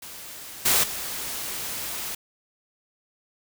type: noise with level steps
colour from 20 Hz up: white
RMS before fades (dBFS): -40 / -20 / -32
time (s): 0.02-2.15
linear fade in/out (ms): 5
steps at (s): 0.65 / 0.83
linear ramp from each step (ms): 10
effects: none